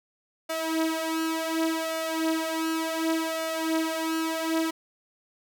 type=tone with flanger; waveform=sawtooth; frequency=322.9 Hz; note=E4; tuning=36 cents flat; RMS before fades=-28 dBFS; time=0.49-4.71 s; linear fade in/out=10 ms; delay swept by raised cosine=1.4 to 5.5 ms; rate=0.68 Hz; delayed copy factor=+0.75; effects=none